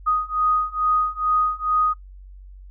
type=beating tone pair; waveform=sine; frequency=1244.5 / 1246.8 Hz; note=D#6 / D#6; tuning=0 / +3 cents; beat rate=2.3 Hz; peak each=-22 / -21 dBFS; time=0.06-1.94 s; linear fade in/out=20 ms; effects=noise-tail reverb RT60 0.1 s tail -20 dB re dry + added 47 Hz sine -39 dBFS peak until 2.7 s